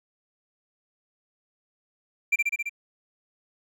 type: tone with echo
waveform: triangle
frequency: 2362 Hz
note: D7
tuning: 9 cents sharp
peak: -16 dBFS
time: 2.32-2.36 s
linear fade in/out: 10 ms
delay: 67 ms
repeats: 5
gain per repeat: -2 dB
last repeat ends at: 2.695 s
effects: none